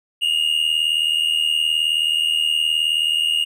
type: tone pair together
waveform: triangle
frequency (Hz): 2810 / 2889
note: F7 / F#7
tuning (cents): +10 / -42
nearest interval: unison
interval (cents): 48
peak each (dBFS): -18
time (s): 0.21-3.45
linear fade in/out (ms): 20
effects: none